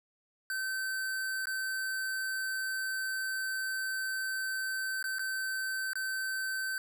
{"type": "tone with dropouts", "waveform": "square", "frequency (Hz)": 1541, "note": "G6", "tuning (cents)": -30, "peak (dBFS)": -33, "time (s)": [0.5, 6.78], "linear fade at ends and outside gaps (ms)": 1, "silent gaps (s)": [[1.456, 1.47], [5.027, 5.041], [5.185, 5.193], [5.933, 5.955]], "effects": []}